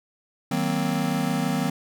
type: chord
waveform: square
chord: C half-diminished seventh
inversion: first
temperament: just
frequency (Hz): 156.98 / 188.37 / 235.5 / 261.6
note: Eb3 / Gb3 / Bb3 / C4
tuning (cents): +16 / +31 / +18 / 0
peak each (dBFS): -29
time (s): 0.51-1.7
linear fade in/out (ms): 5
effects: none